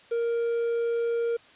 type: tone with quantisation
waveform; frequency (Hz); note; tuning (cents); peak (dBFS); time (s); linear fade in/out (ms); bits
triangle; 467; A#4; +3; -22; 0.11-1.37; 10; 8
effects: white hiss -54 dBFS RMS until 1.55 s + resampled to 8000 Hz